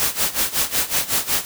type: noise with tremolo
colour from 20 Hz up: white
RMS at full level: -18 dBFS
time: 0-1.45 s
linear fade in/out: 0 ms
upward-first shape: sine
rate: 5.4 Hz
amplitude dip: 85%
effects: none